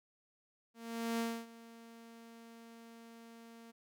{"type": "tone with ADSR envelope", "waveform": "sawtooth", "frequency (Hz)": 230.1, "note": "A#3", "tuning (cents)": -22, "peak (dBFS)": -29, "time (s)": [0.74, 3.72], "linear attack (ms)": 450, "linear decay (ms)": 270, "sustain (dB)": -20, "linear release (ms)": 18, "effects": []}